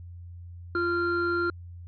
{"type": "tone pair together", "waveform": "triangle", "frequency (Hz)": [346.3, 1386], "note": ["F4", "F6"], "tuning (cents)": [-15, -14], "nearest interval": "2 octaves", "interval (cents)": 2401, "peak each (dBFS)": [-25, -25], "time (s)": [0.75, 1.5], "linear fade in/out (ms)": 2, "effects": ["added 87 Hz sine -40 dBFS peak until 1.87 s", "resampled to 11025 Hz"]}